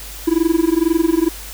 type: tone with amplitude modulation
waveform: triangle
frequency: 329.6 Hz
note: E4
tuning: in tune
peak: -7 dBFS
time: 0.27-1.29 s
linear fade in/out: 10 ms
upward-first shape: sine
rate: 22.1 Hz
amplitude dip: 95%
effects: added 50 Hz sine -34 dBFS peak until 1.53 s + white hiss -34 dBFS RMS until 1.53 s